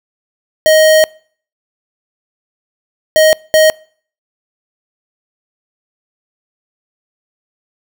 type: tone bursts at uneven times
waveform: square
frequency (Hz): 626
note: D#5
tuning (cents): +10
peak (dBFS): -6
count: 3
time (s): 0.66-1.04 / 3.16-3.33 / 3.54-3.7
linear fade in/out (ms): 0
effects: noise-tail reverb RT60 0.5 s tail -26 dB re dry